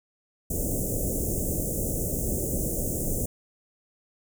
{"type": "band-stop noise", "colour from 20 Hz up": "pink", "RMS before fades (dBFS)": -28, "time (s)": [0.5, 3.26], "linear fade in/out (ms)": 5, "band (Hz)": [600, 6800], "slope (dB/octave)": 48, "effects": []}